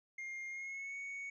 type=tone with pitch glide; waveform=triangle; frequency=2121 to 2226 Hz; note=C7 to C#7; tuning=+23 to +7 cents; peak=-40 dBFS; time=0.18-1.3 s; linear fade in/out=5 ms; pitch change=+84 cents; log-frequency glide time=0.49-0.96 s; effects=resampled to 22050 Hz